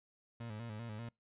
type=tone with vibrato; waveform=30% pulse; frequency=111.7 Hz; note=A2; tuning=27 cents sharp; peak=-40 dBFS; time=0.4-1.09 s; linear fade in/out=5 ms; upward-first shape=square; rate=5.1 Hz; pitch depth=81 cents each way; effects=noise-tail reverb RT60 0.2 s tail -26 dB re dry + resampled to 8000 Hz